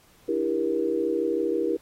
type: chord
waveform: sine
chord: E half-diminished seventh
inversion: third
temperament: just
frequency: 296.7 / 329.6 / 395.6 / 474.7 Hz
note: D4 / E4 / G4 / Bb4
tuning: +18 / 0 / +16 / +31 cents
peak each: -33 / -27 / -28 / -27 dBFS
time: 0.28-1.77 s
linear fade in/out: 10 ms
effects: pink hiss -58 dBFS RMS until 1.81 s + AAC 48 kbps